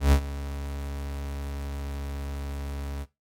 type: tone with ADSR envelope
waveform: 40% pulse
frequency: 70.2 Hz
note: C#2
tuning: 22 cents sharp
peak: -14 dBFS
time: 0-3.06 s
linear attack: 120 ms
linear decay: 80 ms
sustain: -17 dB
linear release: 43 ms
effects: noise-tail reverb RT60 0.2 s tail -17 dB re dry + AAC 64 kbps